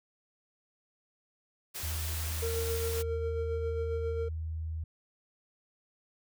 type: noise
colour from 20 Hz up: white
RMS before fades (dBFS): -39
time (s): 1.74-3.03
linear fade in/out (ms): 20
type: tone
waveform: sine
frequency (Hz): 80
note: D#2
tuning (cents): +49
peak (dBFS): -33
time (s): 1.83-4.84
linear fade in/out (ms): 5
type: tone with tremolo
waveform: triangle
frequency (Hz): 458.4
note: A#4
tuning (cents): -29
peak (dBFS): -29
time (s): 2.42-4.29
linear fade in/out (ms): 10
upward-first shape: sine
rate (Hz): 7.4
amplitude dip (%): 35
effects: none